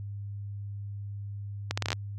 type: accelerating click train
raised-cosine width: 0.2 ms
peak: -11 dBFS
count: 8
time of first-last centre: 1.71-1.93 s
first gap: 65 ms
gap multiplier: 0.74
effects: added 101 Hz sine -35 dBFS peak until 2.18 s